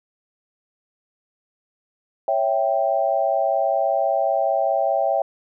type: chord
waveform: sine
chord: C# diminished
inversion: none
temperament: equal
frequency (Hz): 554.4 / 659.3 / 784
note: C#5 / E5 / G5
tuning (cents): 0 / 0 / 0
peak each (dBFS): -23 / -21 / -22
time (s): 2.28-5.22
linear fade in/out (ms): 2
effects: none